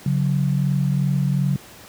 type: tone pair together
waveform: sine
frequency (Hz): 140.7 / 183.4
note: C#3 / F#3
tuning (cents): +26 / -15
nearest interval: perfect fourth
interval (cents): 459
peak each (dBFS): -18 / -22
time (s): 0.06-1.56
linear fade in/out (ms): 2
effects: pink hiss -43 dBFS RMS until 1.88 s + high-pass 80 Hz 12 dB/octave